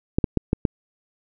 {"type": "clicks", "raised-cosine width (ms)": 3, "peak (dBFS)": -5, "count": 5, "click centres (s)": [0.185, 0.242, 0.373, 0.531, 0.652], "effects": []}